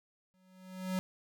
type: tone with exponential growth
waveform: square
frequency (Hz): 186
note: F#3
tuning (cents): +9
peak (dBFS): -30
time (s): 0.34-0.99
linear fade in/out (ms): 0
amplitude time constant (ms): 140
effects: none